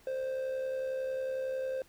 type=tone with amplitude modulation; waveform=triangle; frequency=523.3 Hz; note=C5; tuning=in tune; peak=-28 dBFS; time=0.07-1.82 s; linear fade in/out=2 ms; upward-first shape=sine; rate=71 Hz; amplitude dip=45%; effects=pink hiss -62 dBFS RMS until 1.88 s